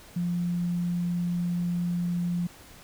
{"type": "tone", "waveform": "sine", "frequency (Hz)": 174.61, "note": "F3", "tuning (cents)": 0, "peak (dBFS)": -25, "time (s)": [0.16, 2.47], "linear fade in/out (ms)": 5, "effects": ["pink hiss -50 dBFS RMS until 2.83 s"]}